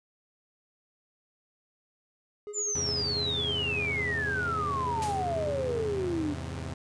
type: tone with tremolo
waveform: triangle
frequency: 415.6 Hz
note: G#4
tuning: 1 cent sharp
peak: -33 dBFS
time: 2.47-5.81 s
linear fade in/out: 0 ms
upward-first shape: sine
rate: 10 Hz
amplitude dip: 70%
type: exponential sweep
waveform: sine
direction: down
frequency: 7280 to 280 Hz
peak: -28 dBFS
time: 2.53-6.36 s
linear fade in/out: 50 ms
type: chord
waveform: sawtooth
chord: E augmented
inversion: none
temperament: equal with one note detuned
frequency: 82.41 / 103.83 / 132.49 Hz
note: E2 / G#2 / B#2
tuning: 0 / 0 / +22 cents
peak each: -33 / -38 / -35 dBFS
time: 2.75-6.74 s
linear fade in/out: 5 ms
type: noise with exponential decay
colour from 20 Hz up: white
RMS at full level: -34 dBFS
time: 5.02-5.38 s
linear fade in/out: 2 ms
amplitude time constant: 77 ms
effects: resampled to 22050 Hz